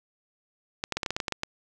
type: clicks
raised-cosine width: 0.2 ms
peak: -11 dBFS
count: 11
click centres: 0.839 / 0.923 / 0.97 / 1.032 / 1.062 / 1.106 / 1.165 / 1.202 / 1.282 / 1.323 / 1.434 s
effects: none